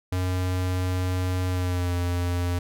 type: tone with pitch glide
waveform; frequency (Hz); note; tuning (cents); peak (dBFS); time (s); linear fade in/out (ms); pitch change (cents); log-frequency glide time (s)
square; 91.6 to 88.12; F#2 to F2; -17 to +16; -24; 0.12-2.59; 5; -67; 1.48-1.95
effects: none